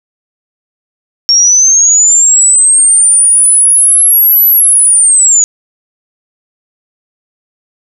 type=linear two-way sweep; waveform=sine; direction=up then down; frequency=5490 to 11970 to 6720 Hz; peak=-3 dBFS; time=1.29-5.44 s; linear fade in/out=0 ms; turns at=4.47 s; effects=none